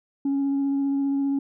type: tone with vibrato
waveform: sine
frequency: 277.2 Hz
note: C#4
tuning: in tune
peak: -19 dBFS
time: 0.25-1.39 s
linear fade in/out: 5 ms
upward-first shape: triangle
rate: 15 Hz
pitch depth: 14 cents each way
effects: tanh soft clip ceiling -19 dBFS